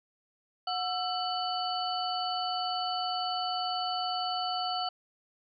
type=tone cluster; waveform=sine; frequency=732 / 1335 / 2986 / 4491 Hz; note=F#5 / E6 / F#7 / C#8; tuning=-19 / +22 / +15 / +22 cents; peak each=-32 / -37 / -38 / -36 dBFS; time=0.67-4.89 s; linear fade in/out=5 ms; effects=none